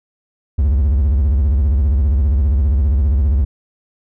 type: tone with vibrato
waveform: triangle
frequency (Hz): 69.3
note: C#2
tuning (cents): 0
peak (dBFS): -9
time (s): 0.58-3.45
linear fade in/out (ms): 10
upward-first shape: sine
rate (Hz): 15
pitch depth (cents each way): 240
effects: none